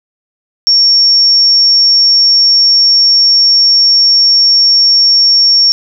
sine tone, 5500 Hz, F8, 27 cents flat, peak -4 dBFS, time 0.67-5.72 s, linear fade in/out 0 ms, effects none

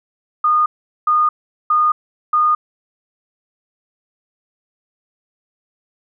sine tone bursts, 1225 Hz, D#6, 27 cents flat, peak -11 dBFS, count 4, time 0.44-2.55 s, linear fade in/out 5 ms, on 220 ms, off 410 ms, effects none

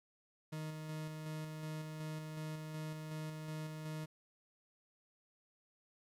40% pulse tone with tremolo, 155.56 Hz, D#3, in tune, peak -40 dBFS, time 0.52-4.06 s, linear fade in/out 10 ms, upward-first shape square, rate 2.7 Hz, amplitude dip 30%, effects resampled to 32000 Hz + 12-bit

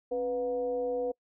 sine tone with frequency modulation, 493.9 Hz, B4, in tune, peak -28 dBFS, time 0.11-1.12 s, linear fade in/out 10 ms, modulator 223 Hz, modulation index 0.5, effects noise-tail reverb RT60 0.1 s tail -26 dB re dry

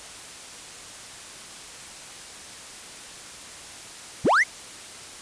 triangle linear sweep, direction up, 44.48 to 2217 Hz, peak -14 dBFS, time 4.24-4.44 s, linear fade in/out 20 ms, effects white hiss -41 dBFS RMS until 5.21 s + resampled to 22050 Hz

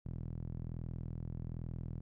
sawtooth tone with band-pass filter, 41.2 Hz, E1, in tune, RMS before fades -42 dBFS, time 0.05-2.01 s, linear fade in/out 10 ms, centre 130 Hz, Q 1.5, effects none

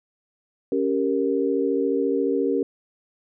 sine chord, G diminished, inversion second, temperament equal, 277.2 / 392 / 466.2 Hz, Db4 / G4 / Bb4, 0 / 0 / 0 cents, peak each -24 dBFS, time 0.72-2.63 s, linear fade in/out 2 ms, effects none

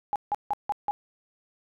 sine tone bursts, 825 Hz, G#5, 12 cents flat, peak -23 dBFS, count 5, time 0.13-0.91 s, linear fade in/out 0 ms, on 28 ms, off 160 ms, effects none

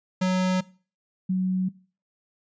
square / sine tone pair in turn, 185 / 185.88 Hz, F#3 / F#3, 0 / +8 cents, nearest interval unison, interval 8 cents, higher second, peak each -21 dBFS, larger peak neither, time 0.21-0.61 / 1.29-1.69 s, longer neither, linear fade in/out 10 ms, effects noise-tail reverb RT60 0.4 s tail -21 dB re dry + resampled to 16000 Hz

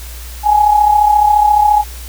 sine tone with amplitude modulation, 837 Hz, G#5, 13 cents sharp, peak -4 dBFS, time 0.43-1.84 s, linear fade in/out 50 ms, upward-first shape sine, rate 34.4 Hz, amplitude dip 60%, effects added 60 Hz sine -27 dBFS peak until 2.08 s + white hiss -34 dBFS RMS until 2.08 s

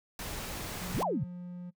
pink noise, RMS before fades -39 dBFS, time 0.19-1.03 s, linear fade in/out 2 ms
clicks, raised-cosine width 2 ms, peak -38 / -46 dBFS, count 2, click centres 0.34 / 0.591 s
triangle tone with pitch glide, 179.8 to 177.63 Hz, F#3 to F3, -49 to +30 cents, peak -37 dBFS, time 0.8-1.71 s, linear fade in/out 20 ms, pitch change -21 cents, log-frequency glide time 1.02-1.33 s
sine exponential two-way sweep, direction up then down, 80.1 to 1082 to 114.6 Hz, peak -28 dBFS, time 0.94-1.24 s, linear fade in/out 5 ms, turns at 1.03 s
effects noise-tail reverb RT60 0.1 s tail -23 dB re dry

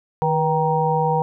harmonic tone with a mistuned harmonic, 156.3 Hz, D#3, 8 cents sharp, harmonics 1 / 3 / 5 / 6, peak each -22 / -22 / -22 / -22 dBFS, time 0.22-1.22 s, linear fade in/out 0 ms, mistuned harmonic 3, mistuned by +55 cents, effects none

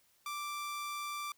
sawtooth tone, 1174.7 Hz, D6, in tune, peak -34 dBFS, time 0.26-1.32 s, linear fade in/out 2 ms, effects white hiss -70 dBFS RMS until 1.37 s

